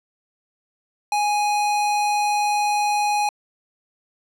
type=tone; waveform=square; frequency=830.6 Hz; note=G#5; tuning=in tune; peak=-19 dBFS; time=1.12-3.29 s; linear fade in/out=2 ms; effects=low-pass 10000 Hz 12 dB/octave